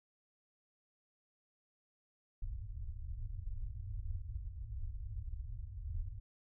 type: low-pass noise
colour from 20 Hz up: pink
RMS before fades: -42 dBFS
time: 2.42-6.2 s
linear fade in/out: 5 ms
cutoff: 110 Hz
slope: 96 dB/octave
effects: none